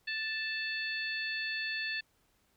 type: harmonic tone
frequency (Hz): 880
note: A5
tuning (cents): 0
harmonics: 2 / 3 / 4 / 5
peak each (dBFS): -36 / -38 / -44 / -41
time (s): 0.07-2.01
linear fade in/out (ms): 10
effects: pink hiss -72 dBFS RMS until 2.56 s